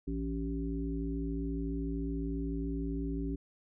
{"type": "harmonic tone with a mistuned harmonic", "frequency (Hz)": 55.3, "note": "A1", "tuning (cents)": 9, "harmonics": [1, 3, 5, 7], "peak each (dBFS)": [-36, -40, -36, -43], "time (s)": [0.07, 3.36], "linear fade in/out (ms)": 10, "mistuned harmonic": 5, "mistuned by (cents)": 20, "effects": []}